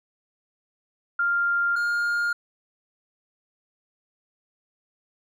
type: tone pair in turn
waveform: sine / triangle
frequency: 1396.9 / 1413.1 Hz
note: F6 / F6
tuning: 0 / +20 cents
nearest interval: unison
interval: 20 cents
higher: second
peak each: -20 dBFS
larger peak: neither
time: 1.19-1.76 / 1.76-2.33 s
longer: neither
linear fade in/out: 5 ms
effects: none